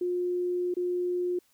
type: tone with dropouts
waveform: sine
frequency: 356.8 Hz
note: F4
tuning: 37 cents sharp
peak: -26 dBFS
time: 0.01-1.39 s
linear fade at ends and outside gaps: 5 ms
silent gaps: 0.741-0.767 s
effects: white hiss -67 dBFS RMS until 1.53 s